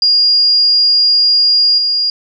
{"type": "tone with level steps", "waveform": "sine", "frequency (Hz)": 4838, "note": "D#8", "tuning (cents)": -49, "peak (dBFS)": [-7, -11], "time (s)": [0.02, 2.1], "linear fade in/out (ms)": 2, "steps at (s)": 1.78, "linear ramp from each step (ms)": 2, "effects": []}